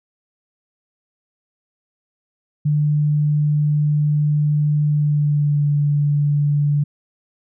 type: tone with pitch glide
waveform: sine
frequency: 148.9 to 145.75 Hz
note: D3 to D3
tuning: +24 to -13 cents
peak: -14 dBFS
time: 2.65-6.84 s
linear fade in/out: 10 ms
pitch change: -37 cents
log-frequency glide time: 4.88-5.65 s
effects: none